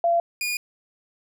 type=tone pair in turn; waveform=sine / sawtooth; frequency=683 / 2440 Hz; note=F5 / D#7; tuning=-39 / -34 cents; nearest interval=octave + minor seventh; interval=2205 cents; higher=second; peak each=-17 / -21 dBFS; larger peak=first; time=0.04-0.2 / 0.41-0.57 s; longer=neither; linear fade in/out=2 ms; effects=none